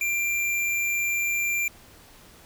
square tone, 2373 Hz, D7, 17 cents sharp, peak -24 dBFS, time 0.01-1.68 s, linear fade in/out 2 ms, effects pink hiss -51 dBFS RMS until 2.45 s

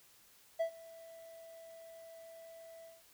triangle tone with ADSR envelope, 659.3 Hz, E5, in tune, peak -27 dBFS, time 0.59-3.03 s, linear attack 17 ms, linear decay 92 ms, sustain -22 dB, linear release 180 ms, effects white hiss -64 dBFS RMS until 3.13 s

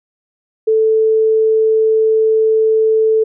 sine tone, 440 Hz, A4, in tune, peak -9 dBFS, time 0.67-3.24 s, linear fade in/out 10 ms, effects none

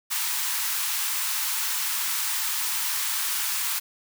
white high-pass noise, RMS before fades -27 dBFS, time 0.1-3.8 s, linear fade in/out 20 ms, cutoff 840 Hz, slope 96 dB/octave, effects none

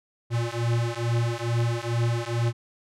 square beating tone pair, 116.54 / 118.84 Hz, A#2 / A#2, 0 / +34 cents, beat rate 2.3 Hz, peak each -27 dBFS, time 0.3-2.53 s, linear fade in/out 50 ms, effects low-pass 8000 Hz 12 dB/octave

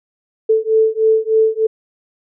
sine beating tone pair, 439.3 / 442.6 Hz, A4 / A4, -3 / +10 cents, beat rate 3.3 Hz, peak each -14 dBFS, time 0.49-1.67 s, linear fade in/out 10 ms, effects none

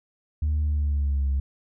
sine tone with pitch glide, 75.7 to 68.22 Hz, D#2 to C#2, -47 to -27 cents, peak -19 dBFS, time 0.42-1.4 s, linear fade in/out 5 ms, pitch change -180 cents, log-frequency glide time 0.62-1.28 s, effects tanh soft clip ceiling -19 dBFS

